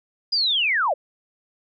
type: linear sweep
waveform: sine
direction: down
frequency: 4971 to 499.8 Hz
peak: -18 dBFS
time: 0.32-0.94 s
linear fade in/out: 10 ms
effects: none